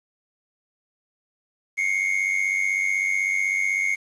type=tone pair together; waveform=triangle; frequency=2121 / 2217 Hz; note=C7 / C#7; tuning=+23 / 0 cents; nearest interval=minor second; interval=77 cents; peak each=-22 dBFS; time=1.77-3.96 s; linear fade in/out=20 ms; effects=resampled to 24000 Hz + 8-bit